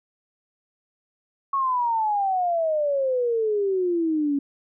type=exponential sweep; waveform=sine; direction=down; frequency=1112 to 277.2 Hz; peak=-20 dBFS; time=1.53-4.39 s; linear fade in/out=5 ms; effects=none